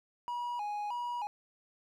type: tone with vibrato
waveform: triangle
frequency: 895 Hz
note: A5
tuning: 29 cents sharp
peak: -32 dBFS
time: 0.28-1.27 s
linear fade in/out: 0 ms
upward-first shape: square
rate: 1.6 Hz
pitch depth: 130 cents each way
effects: none